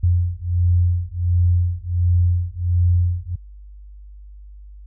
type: beating tone pair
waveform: sine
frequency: 87.31 / 88.71 Hz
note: F2 / F2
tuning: 0 / +28 cents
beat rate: 1.4 Hz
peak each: -18 dBFS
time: 0.03-3.36 s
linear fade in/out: 10 ms
effects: added 50 Hz sine -37 dBFS peak until 4.86 s